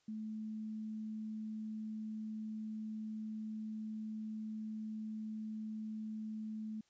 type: tone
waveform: sine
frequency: 216.9 Hz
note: A3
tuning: 25 cents flat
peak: -40 dBFS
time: 0.08-6.81 s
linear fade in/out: 5 ms
effects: white hiss -75 dBFS RMS until 6.89 s + resampled to 16000 Hz